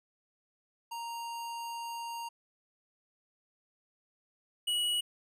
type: tone pair in turn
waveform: square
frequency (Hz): 932 / 2922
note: A#5 / F#7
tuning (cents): -1 / -22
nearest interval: octave + minor sixth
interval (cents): 1979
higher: second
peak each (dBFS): -38 / -29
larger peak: second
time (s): 0.91-2.29 / 4.67-5.01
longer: first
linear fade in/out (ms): 10
effects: resampled to 32000 Hz